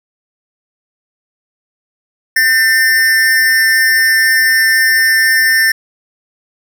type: tone with amplitude modulation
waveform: square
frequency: 1801 Hz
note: A6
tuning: 40 cents sharp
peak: -6 dBFS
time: 2.36-5.72 s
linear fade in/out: 5 ms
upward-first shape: sine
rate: 250 Hz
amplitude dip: 60%
effects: none